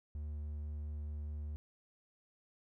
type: tone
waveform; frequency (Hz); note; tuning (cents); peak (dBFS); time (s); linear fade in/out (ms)
triangle; 74.6; D2; +28; -37; 0.15-1.56; 0
effects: none